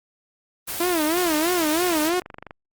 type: noise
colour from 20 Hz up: white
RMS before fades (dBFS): -29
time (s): 0.67-2.1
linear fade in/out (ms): 20
type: tone with vibrato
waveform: sawtooth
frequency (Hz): 331.2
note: E4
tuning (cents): +8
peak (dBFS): -16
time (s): 0.8-2.2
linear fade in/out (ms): 5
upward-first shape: sine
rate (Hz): 3.1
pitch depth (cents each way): 160
type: click train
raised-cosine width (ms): 0.5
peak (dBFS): -22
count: 15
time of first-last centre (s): 1.93-2.509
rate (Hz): 24.2
effects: Opus 24 kbps